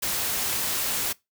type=noise; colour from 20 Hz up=white; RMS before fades=-27 dBFS; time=0.02-1.13 s; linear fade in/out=10 ms; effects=noise-tail reverb RT60 0.2 s tail -22 dB re dry